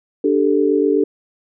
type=chord; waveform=sine; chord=D suspended fourth; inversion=none; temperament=equal; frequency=293.7 / 392 / 440 Hz; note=D4 / G4 / A4; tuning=0 / 0 / 0 cents; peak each=-17 dBFS; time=0.24-1.04 s; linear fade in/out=5 ms; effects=none